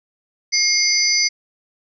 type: tone cluster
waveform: sine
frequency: 2134 / 4666 / 5020 / 6000 Hz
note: C7 / D8 / D#8 / F#8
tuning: +34 / -12 / +15 / +23 cents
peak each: -20 dBFS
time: 0.52-1.29 s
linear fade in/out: 20 ms
effects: none